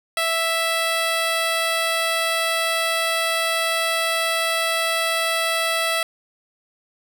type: tone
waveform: 10% pulse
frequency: 659.3 Hz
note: E5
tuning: in tune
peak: -11 dBFS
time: 0.17-6.03 s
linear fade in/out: 2 ms
effects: none